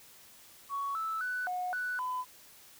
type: tone with pitch steps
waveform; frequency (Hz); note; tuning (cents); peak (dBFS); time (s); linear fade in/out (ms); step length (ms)
sine; 1117 / 1313 / 1492 / 727 / 1485 / 1007; C#6 / E6 / F#6 / F#5 / F#6 / B5; +13 / -7 / +14 / -31 / +6 / +33; -31; 0.69-2.25; 50; 260
effects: tanh soft clip ceiling -27 dBFS + white hiss -56 dBFS RMS until 2.79 s